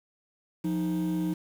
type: tone pair together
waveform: triangle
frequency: 176.36 / 312.6 Hz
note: F3 / D#4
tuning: +17 / +8 cents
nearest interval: minor seventh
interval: 991 cents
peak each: -26 dBFS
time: 0.64-1.34 s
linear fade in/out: 10 ms
effects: tanh soft clip ceiling -20 dBFS + 8-bit